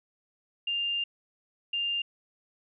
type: tone bursts at uneven times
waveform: sine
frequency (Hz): 2800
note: F7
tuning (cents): +4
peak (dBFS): -27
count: 2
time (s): 0.67-1.04 / 1.73-2.02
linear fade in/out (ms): 5
effects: none